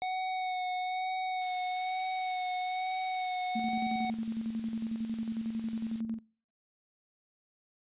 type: tone with vibrato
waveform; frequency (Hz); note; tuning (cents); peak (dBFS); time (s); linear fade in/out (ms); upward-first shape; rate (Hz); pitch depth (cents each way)
square; 740; F#5; 0; -32; 0.02-4.1; 0; sine; 1.1; 18
type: noise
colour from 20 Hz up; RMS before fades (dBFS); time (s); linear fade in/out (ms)
blue; -46; 1.41-6.01; 10
type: tone with tremolo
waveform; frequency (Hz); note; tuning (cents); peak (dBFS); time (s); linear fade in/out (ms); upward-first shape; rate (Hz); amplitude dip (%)
sine; 224.8; A3; +37; -30; 3.55-6.19; 10; square; 11; 50
effects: noise-tail reverb RT60 0.5 s tail -26 dB re dry + resampled to 8000 Hz